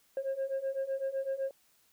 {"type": "beating tone pair", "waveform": "sine", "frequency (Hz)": [534, 541.9], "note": ["C5", "C#5"], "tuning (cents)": [35, -39], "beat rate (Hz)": 7.9, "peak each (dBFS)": [-34, -32], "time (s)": [0.17, 1.51], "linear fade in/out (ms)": 2, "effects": ["tanh soft clip ceiling -28 dBFS", "white hiss -68 dBFS RMS until 1.92 s"]}